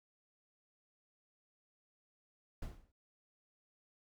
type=noise with exponential decay; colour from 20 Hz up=brown; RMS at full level=-38 dBFS; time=2.62-2.92 s; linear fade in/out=5 ms; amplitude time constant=65 ms; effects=none